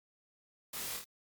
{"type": "noise with echo", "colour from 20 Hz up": "white", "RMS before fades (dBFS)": -42, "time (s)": [0.73, 0.97], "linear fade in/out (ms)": 5, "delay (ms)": 25, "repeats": 3, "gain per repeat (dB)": -3, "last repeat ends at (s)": 1.045, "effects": ["Opus 48 kbps"]}